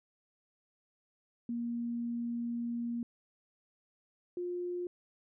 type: tone pair in turn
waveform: sine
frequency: 236.2 / 354.6 Hz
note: A#3 / F4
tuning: +23 / +26 cents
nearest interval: perfect fifth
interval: 703 cents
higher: second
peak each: -33 / -34 dBFS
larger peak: first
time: 1.49-3.03 / 4.37-4.87 s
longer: first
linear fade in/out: 2 ms
effects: none